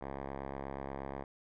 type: tone with low-pass filter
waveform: 5% pulse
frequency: 68.4 Hz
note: C#2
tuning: 23 cents flat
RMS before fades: -42 dBFS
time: 0.01-1.24 s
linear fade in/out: 5 ms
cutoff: 1300 Hz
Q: 1.6
effects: none